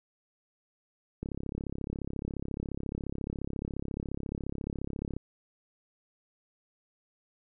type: click train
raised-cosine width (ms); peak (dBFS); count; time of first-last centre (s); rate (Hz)
3; -22; 136; 1.23-5.166; 34.3
effects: none